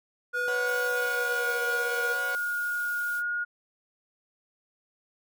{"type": "tone with pitch glide", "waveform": "square", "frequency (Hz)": [493.9, 477.4], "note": ["B4", "A#4"], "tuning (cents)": [0, 41], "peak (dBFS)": -33, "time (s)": [0.33, 2.17], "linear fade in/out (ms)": 50, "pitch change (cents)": -59, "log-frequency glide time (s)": [0.9, 1.62]}
{"type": "tone", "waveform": "sine", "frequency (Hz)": 1435, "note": "F6", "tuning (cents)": 47, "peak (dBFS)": -27, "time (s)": [0.33, 3.45], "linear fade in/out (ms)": 20}
{"type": "chord", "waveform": "sawtooth", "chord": "B suspended second", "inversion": "none", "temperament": "equal", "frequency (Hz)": [493.9, 554.4, 740], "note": ["B4", "C#5", "F#5"], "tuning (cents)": [0, 0, 0], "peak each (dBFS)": -35, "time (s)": [0.48, 2.35], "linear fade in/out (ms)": 0}
{"type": "noise", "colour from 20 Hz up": "blue", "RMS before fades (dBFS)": -44, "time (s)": [0.64, 3.23], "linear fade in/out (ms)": 50}
{"effects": []}